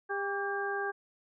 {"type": "harmonic tone with a mistuned harmonic", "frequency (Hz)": 399.9, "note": "G4", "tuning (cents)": 35, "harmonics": [1, 2, 3, 4], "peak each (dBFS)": [-35, -37, -41, -35], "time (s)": [0.09, 0.92], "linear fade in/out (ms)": 20, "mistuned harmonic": 3, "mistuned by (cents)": -55, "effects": []}